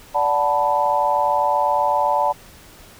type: chord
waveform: sine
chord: B minor seventh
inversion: first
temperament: equal with one note detuned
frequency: 582.3 / 740 / 880 / 987.8 Hz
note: D5 / F#5 / A5 / B5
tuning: -15 / 0 / 0 / 0 cents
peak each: -22 / -23 / -19 / -22 dBFS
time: 0.14-2.33 s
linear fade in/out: 20 ms
effects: pink hiss -45 dBFS RMS until 2.99 s